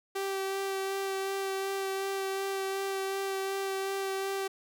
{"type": "tone with vibrato", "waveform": "sawtooth", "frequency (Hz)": 388.5, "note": "G4", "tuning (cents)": -16, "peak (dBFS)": -27, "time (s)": [0.15, 4.48], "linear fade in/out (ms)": 10, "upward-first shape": "sine", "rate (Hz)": 2.7, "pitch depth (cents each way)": 13, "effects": []}